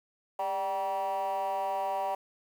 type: tone with frequency modulation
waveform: sine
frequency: 774 Hz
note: G5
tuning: 22 cents flat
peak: -26 dBFS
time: 0.39-2.15 s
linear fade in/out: 5 ms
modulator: 186 Hz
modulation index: 1.1
effects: tanh soft clip ceiling -28 dBFS + 9-bit